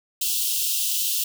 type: high-pass noise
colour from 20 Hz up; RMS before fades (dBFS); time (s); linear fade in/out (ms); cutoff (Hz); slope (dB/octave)
white; -24; 0.21-1.24; 5; 2700; 96
effects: none